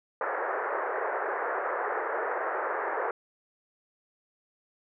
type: band-pass noise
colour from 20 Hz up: pink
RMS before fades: -31 dBFS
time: 0.21-3.11 s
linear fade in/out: 2 ms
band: 400 to 1800 Hz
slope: 48 dB/octave
effects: none